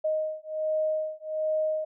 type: beating tone pair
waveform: sine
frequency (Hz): 622.3 / 623.6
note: D#5 / D#5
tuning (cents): 0 / +4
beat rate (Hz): 1.3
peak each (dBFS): -29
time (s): 0.04-1.85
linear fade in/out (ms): 10
effects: none